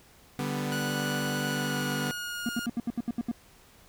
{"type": "chord", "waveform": "sawtooth", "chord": "G major", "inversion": "second", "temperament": "equal", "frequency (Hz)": [146.83, 196, 246.9], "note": ["D3", "G3", "B3"], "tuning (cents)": [0, 0, 0], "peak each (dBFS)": [-29, -32, -29], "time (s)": [0.39, 2.11], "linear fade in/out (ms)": 0}
{"type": "tone with pitch glide", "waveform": "sawtooth", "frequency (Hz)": [1471, 1423.4], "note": ["F#6", "F6"], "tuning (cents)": [-11, 33], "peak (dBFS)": -30, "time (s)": [0.72, 2.66], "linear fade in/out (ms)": 0, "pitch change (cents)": -56, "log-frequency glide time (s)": [1.45, 2.52]}
{"type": "tone bursts", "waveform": "triangle", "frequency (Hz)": 235.6, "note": "A#3", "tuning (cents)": 19, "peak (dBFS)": -24, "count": 9, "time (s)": [2.46, 3.315], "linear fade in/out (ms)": 2, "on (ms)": 31, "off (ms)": 72}
{"effects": ["pink hiss -57 dBFS RMS until 3.88 s"]}